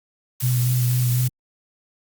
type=noise; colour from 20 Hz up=blue; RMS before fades=-29 dBFS; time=0.4-1.28 s; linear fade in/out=5 ms
type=tone with vibrato; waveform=sine; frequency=124 Hz; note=B2; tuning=7 cents sharp; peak=-17 dBFS; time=0.42-1.29 s; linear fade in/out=20 ms; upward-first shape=sine; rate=4 Hz; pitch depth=26 cents each way
effects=Opus 48 kbps